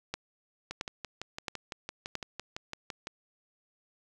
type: two click trains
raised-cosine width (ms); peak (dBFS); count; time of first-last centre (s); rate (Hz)
0.2; -20 / -16; 15 / 4; 0.71-3.071 / 0.14-2.153; 5.93 / 1.49
effects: none